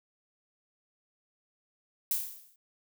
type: noise with exponential decay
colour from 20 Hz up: violet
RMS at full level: -27 dBFS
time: 2.11-2.56 s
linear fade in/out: 2 ms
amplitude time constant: 97 ms
effects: none